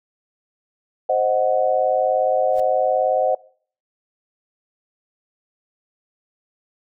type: chord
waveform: sine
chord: C diminished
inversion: none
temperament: equal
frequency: 523.3 / 622.3 / 740 Hz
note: C5 / Eb5 / Gb5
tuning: 0 / 0 / 0 cents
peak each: -20 dBFS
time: 1.09-3.35 s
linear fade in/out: 5 ms
type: noise with exponential growth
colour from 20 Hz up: pink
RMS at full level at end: -38 dBFS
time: 2.48-2.6 s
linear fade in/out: 2 ms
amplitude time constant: 24 ms
effects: noise-tail reverb RT60 0.5 s tail -22 dB re dry